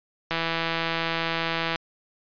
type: click train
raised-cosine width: 0.3 ms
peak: -10 dBFS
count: 240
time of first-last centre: 0.31-1.758 s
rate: 165 Hz
effects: resampled to 11025 Hz